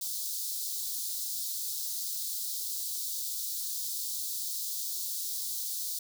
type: high-pass noise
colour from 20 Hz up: white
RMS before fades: -35 dBFS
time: 0.01-5.99 s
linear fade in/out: 5 ms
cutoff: 3800 Hz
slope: 48 dB/octave
effects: none